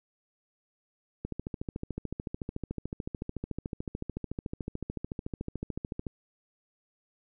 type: click train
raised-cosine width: 3 ms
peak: -21 dBFS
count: 67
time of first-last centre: 1.25-6.068 s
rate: 13.7 Hz
effects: none